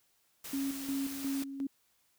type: noise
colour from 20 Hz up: white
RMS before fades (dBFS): -44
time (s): 0.44-1.44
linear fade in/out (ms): 5
type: tone with tremolo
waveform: sine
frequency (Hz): 274.2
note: C#4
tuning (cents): -19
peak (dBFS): -31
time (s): 0.53-1.67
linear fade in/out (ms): 5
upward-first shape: square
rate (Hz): 2.8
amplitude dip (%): 60
effects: white hiss -72 dBFS RMS until 2.18 s